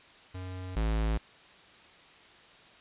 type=tone pair in turn; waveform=square; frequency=92.2 / 54.55 Hz; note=F#2 / A1; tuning=-6 / -14 cents; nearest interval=major sixth; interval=908 cents; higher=first; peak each=-38 / -27 dBFS; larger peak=second; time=0.34-0.76 / 0.76-1.18 s; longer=neither; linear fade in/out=10 ms; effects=white hiss -55 dBFS RMS until 2.8 s + resampled to 8000 Hz